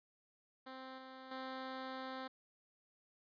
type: tone with level steps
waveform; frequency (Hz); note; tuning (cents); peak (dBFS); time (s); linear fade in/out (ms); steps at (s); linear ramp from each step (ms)
10% pulse; 261.6; C4; 0; -40 / -43 / -35; 0.66-2.28; 10; 0.98 / 1.31; 5
effects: resampled to 11025 Hz